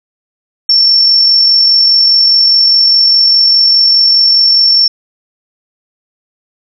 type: tone with amplitude modulation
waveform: sine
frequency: 5430 Hz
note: F8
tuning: 50 cents flat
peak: -3 dBFS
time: 0.69-4.88 s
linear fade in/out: 5 ms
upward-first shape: sine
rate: 44.9 Hz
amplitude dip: 30%
effects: none